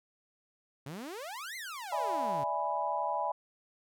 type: exponential two-way sweep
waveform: sawtooth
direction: up then down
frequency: 129.5 to 2141 to 129.5 Hz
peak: -36 dBFS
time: 0.86-2.44 s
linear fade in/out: 5 ms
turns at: 1.56 s
type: chord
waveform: sine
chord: E dominant seventh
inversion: third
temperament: equal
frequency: 587.3 / 659.3 / 830.6 / 987.8 Hz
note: D5 / E5 / G#5 / B5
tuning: 0 / 0 / 0 / 0 cents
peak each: -38 / -37 / -34 / -34 dBFS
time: 1.92-3.32 s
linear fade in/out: 5 ms
effects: none